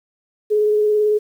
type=tone with vibrato; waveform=sine; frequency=422.5 Hz; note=G#4; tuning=30 cents sharp; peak=-13 dBFS; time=0.5-1.19 s; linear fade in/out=20 ms; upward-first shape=sine; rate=18 Hz; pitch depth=17 cents each way; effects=8-bit